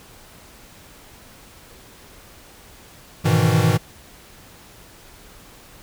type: chord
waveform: square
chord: E major seventh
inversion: first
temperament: equal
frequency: 103.83 / 123.47 / 155.56 / 164.81 Hz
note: G#2 / B2 / D#3 / E3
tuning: 0 / 0 / 0 / 0 cents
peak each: -21 dBFS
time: 3.24-3.78 s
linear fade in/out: 20 ms
effects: pink hiss -46 dBFS RMS until 5.82 s